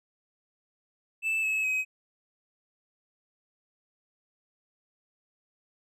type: tone with pitch steps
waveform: triangle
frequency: 2637 / 2584 / 2533 Hz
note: E7 / E7 / D#7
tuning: 0 / -35 / +30 cents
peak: -24 dBFS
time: 1.22-1.85 s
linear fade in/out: 50 ms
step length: 210 ms
effects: none